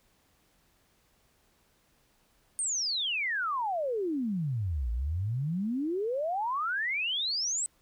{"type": "exponential two-way sweep", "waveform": "sine", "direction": "down then up", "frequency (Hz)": [9030, 55, 8210], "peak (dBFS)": -28, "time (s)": [2.59, 7.66], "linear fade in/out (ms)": 0, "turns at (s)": 4.91, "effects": ["pink hiss -68 dBFS RMS until 7.81 s"]}